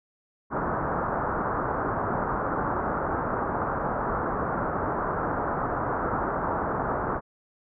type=low-pass noise; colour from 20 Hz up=white; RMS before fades=-28 dBFS; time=0.5-7.21 s; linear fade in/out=50 ms; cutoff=1400 Hz; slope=48 dB/octave; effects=none